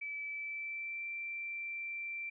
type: tone with pitch glide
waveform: sine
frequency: 2306 to 2349 Hz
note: D7 to D7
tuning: -32 to 0 cents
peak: -38 dBFS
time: 0.01-2.3 s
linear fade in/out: 10 ms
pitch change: +32 cents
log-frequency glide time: 0.25-1.07 s
effects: none